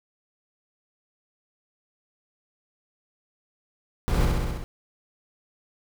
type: noise with echo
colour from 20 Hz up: brown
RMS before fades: -23 dBFS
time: 4.08-4.25 s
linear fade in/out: 0 ms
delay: 65 ms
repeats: 6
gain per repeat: -2 dB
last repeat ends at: 4.64 s
effects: none